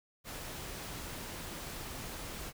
pink noise, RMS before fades -43 dBFS, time 0.24-2.53 s, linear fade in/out 50 ms, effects none

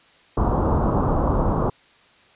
pink low-pass noise, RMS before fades -20 dBFS, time 0.37-1.7 s, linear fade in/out 5 ms, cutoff 1200 Hz, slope 48 dB/octave, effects white hiss -54 dBFS RMS until 2.35 s + resampled to 8000 Hz

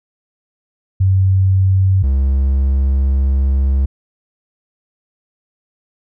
sine / triangle tone pair in turn, 95.2 / 67.48 Hz, F#2 / C#2, +50 / -46 cents, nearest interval tritone, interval 596 cents, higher first, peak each -9 dBFS, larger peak neither, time 1-2.03 / 2.03-3.86 s, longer second, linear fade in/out 10 ms, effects none

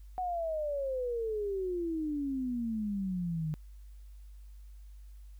sine exponential sweep, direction down, 746 to 151.6 Hz, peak -31 dBFS, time 0.18-3.54 s, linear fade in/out 0 ms, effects added 50 Hz sine -47 dBFS peak until 5.39 s + white hiss -71 dBFS RMS until 5.39 s

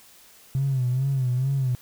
triangle tone with vibrato, 130.81 Hz, C3, in tune, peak -17 dBFS, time 0.55-1.75 s, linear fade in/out 0 ms, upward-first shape sine, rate 2.3 Hz, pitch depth 98 cents each way, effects tanh soft clip ceiling -18 dBFS + white hiss -52 dBFS RMS until 1.81 s

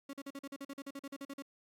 35% pulse tone bursts, 277.2 Hz, C#4, in tune, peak -40 dBFS, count 16, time 0.09-1.423 s, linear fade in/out 5 ms, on 43 ms, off 43 ms, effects AAC 64 kbps

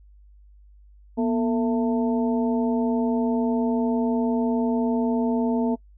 harmonic tone with a mistuned harmonic, 223.6 Hz, A3, 28 cents sharp, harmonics 1 / 2 / 3 / 4, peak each -21 / -27 / -31 / -33 dBFS, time 1.17-5.76 s, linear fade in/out 20 ms, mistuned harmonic 1, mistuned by +130 cents, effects noise-tail reverb RT60 0.1 s tail -24 dB re dry + added 50 Hz sine -48 dBFS peak until 5.97 s

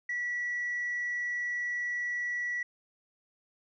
sine tone, 1945 Hz, B6, 27 cents flat, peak -29 dBFS, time 0.09-2.63 s, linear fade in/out 5 ms, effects tanh soft clip ceiling -27 dBFS

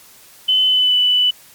sine tone with pitch glide, 3032 to 2982 Hz, F#7 to F#7, +42 to +13 cents, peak -11 dBFS, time 0.48-1.31 s, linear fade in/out 10 ms, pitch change -29 cents, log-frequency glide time 0.66-0.96 s, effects white hiss -45 dBFS RMS until 1.54 s + MP3 96 kbps

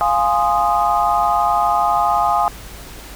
sine chord, F minor seventh, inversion none, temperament equal with one note detuned, 698.5 / 830.6 / 1046.5 / 1239.5 Hz, F5 / Ab5 / C6 / Eb6, 0 / 0 / 0 / -7 cents, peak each -19 / -17 / -22 / -19 dBFS, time 0.01-2.48 s, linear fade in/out 0 ms, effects added 50 Hz sine -37 dBFS peak until 3.15 s + pink hiss -37 dBFS RMS until 3.15 s

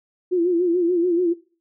sine tone with vibrato, 349.7 Hz, F4, 2 cents sharp, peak -16 dBFS, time 0.31-1.34 s, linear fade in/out 20 ms, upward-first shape sine, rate 6.9 Hz, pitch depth 82 cents each way, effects noise-tail reverb RT60 0.4 s tail -19 dB re dry

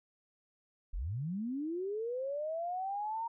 sine linear sweep, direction up, 30.87 to 932.3 Hz, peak -34 dBFS, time 0.93-3.28 s, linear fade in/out 10 ms, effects none

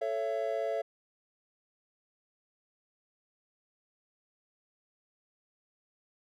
triangle chord, A major, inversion none, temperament equal with one note detuned, 440 / 554.4 / 670.8 Hz, A4 / C#5 / E5, 0 / 0 / +30 cents, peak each -34 / -33 / -31 dBFS, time 0.01-0.82 s, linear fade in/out 10 ms, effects none

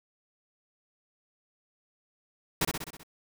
pink noise with echo, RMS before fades -26 dBFS, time 2.61-2.65 s, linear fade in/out 5 ms, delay 64 ms, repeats 6, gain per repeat -4 dB, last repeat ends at 3.034 s, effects none

